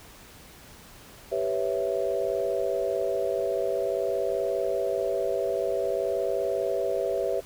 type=chord; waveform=sine; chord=C# half-diminished seventh; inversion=second; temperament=equal; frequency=392 / 493.9 / 554.4 / 659.3 Hz; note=G4 / B4 / C#5 / E5; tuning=0 / 0 / 0 / 0 cents; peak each=-30 dBFS; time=1.31-7.41 s; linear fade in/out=20 ms; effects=pink hiss -49 dBFS RMS until 7.45 s